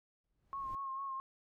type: noise with exponential growth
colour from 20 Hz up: brown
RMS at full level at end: -49 dBFS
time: 0.24-0.75 s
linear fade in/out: 1 ms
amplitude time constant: 110 ms
type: tone with vibrato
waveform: sine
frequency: 1082 Hz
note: C#6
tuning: 42 cents flat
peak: -38 dBFS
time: 0.53-1.2 s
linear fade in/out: 0 ms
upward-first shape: sine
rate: 4.5 Hz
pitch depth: 35 cents each way
effects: none